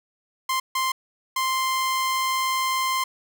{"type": "tone bursts at uneven times", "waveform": "sawtooth", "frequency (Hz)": 1046.5, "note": "C6", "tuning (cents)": 0, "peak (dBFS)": -18, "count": 3, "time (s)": [[0.49, 0.6], [0.75, 0.92], [1.36, 3.04]], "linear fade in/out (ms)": 5, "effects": []}